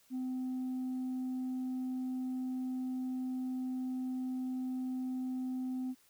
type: tone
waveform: sine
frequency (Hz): 256.2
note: C4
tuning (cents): -36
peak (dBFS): -32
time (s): 0.1-5.95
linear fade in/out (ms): 50
effects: tanh soft clip ceiling -33 dBFS + white hiss -67 dBFS RMS until 6.09 s